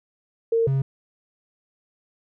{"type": "tone pair in turn", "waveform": ["sine", "triangle"], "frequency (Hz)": [457.3, 135.41], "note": ["A#4", "C#3"], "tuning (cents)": [-33, -40], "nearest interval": "octave + major sixth", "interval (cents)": 2107, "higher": "first", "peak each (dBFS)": -17, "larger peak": "neither", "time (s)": [[0.52, 0.67], [0.67, 0.82]], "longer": "neither", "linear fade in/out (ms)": 5, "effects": []}